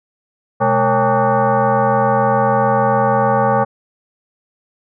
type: tone with frequency modulation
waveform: sine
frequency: 125.6 Hz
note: B2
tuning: 30 cents sharp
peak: -11 dBFS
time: 0.6-3.65 s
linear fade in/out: 20 ms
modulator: 338 Hz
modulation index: 3.1
effects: none